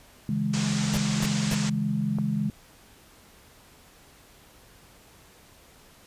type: chord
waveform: sine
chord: C# minor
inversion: none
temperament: equal with one note detuned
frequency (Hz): 138.59 / 162.08 / 207.7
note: C#3 / E3 / G#3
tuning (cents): 0 / -29 / 0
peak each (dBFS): -30 / -30 / -26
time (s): 0.29-2.5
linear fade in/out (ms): 2
type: low-pass noise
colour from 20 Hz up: white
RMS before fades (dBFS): -34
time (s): 0.53-1.7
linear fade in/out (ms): 10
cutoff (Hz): 7800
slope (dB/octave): 48
type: noise bursts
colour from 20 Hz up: pink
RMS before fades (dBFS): -30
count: 3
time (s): 0.93-1.551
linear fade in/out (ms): 10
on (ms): 47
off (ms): 240
type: clicks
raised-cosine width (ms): 1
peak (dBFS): -22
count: 2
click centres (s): 1.204 / 2.186
effects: pink hiss -54 dBFS RMS until 6.06 s + resampled to 32000 Hz